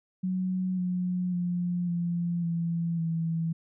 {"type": "tone with pitch steps", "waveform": "sine", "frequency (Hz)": [185, 180.67, 176.44, 172.31, 168.28, 164.34], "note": ["F#3", "F#3", "F3", "F3", "E3", "E3"], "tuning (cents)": [0, -41, 18, -23, 36, -5], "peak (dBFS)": -26, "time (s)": [0.23, 3.53], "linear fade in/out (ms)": 10, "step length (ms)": 550, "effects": []}